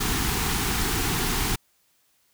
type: band-stop noise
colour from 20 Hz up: pink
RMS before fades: -25 dBFS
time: 0-1.56 s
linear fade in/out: 10 ms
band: 460 to 720 Hz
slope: 96 dB/octave
effects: white hiss -66 dBFS RMS until 2.33 s